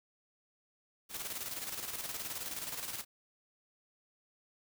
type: noise with tremolo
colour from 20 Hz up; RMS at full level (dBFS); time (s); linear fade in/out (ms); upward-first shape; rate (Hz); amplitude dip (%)
white; -39; 1.09-3.05; 50; square; 19; 50
effects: none